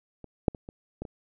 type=clicks; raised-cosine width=2 ms; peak=-29 / -7 / -27 / -27 / -21 / -26 dBFS; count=6; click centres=0.243 / 0.482 / 0.548 / 0.689 / 1.02 / 1.052 s; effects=none